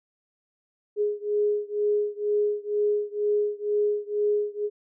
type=beating tone pair; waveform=sine; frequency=415.3 / 417.4 Hz; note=G#4 / G#4; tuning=0 / +9 cents; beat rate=2.1 Hz; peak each=-25 / -26 dBFS; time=0.96-4.7 s; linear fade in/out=50 ms; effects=none